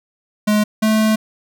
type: tone pair in turn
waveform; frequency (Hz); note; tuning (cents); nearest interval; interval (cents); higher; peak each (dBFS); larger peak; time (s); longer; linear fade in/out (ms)
square; 210.8 / 217.5; G#3 / A3; +26 / -20; minor second; 54; second; -13; neither; 0.47-0.64 / 0.82-1.16; second; 10
effects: none

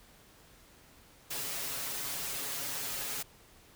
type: noise with comb filter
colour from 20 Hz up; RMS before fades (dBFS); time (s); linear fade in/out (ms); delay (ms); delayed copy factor
white; -37; 1.3-3.23; 10; 7.2; +1
effects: pink hiss -59 dBFS RMS until 3.75 s

